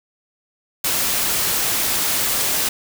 white noise, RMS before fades -20 dBFS, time 0.84-2.69 s, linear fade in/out 5 ms, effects none

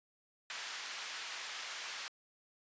pink band-pass noise, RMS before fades -44 dBFS, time 0.5-2.08 s, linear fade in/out 0 ms, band 1400 to 6400 Hz, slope 12 dB/octave, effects resampled to 16000 Hz

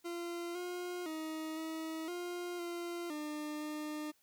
40% pulse tone with pitch steps, 344.1 / 356.4 / 315.5 / 319.9 / 352.5 / 345.3 / 301 / 303 Hz, F4 / F4 / D#4 / D#4 / F4 / F4 / D4 / D#4, -26 / +35 / +24 / +48 / +16 / -20 / +43 / -46 cents, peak -38 dBFS, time 0.04-4.12 s, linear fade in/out 20 ms, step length 510 ms, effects white hiss -72 dBFS RMS until 4.22 s

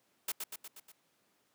white noise with echo, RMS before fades -35 dBFS, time 0.28-0.32 s, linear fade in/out 5 ms, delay 120 ms, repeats 5, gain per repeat -4 dB, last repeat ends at 0.92 s, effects pink hiss -73 dBFS RMS until 1.54 s + high-pass 200 Hz 12 dB/octave

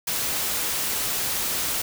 white noise, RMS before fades -26 dBFS, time 0.07-1.82 s, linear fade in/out 5 ms, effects none

